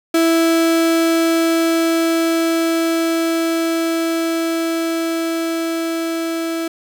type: tone with level ramp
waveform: 35% pulse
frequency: 329.6 Hz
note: E4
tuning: in tune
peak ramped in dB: -10 to -18 dBFS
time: 0.14-6.68 s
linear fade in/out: 5 ms
effects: none